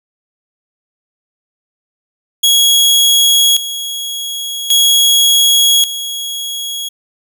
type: tone with tremolo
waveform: sawtooth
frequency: 3322 Hz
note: G#7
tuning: in tune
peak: -4 dBFS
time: 2.43-6.89 s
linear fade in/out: 10 ms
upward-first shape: square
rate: 0.44 Hz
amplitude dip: 75%
effects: none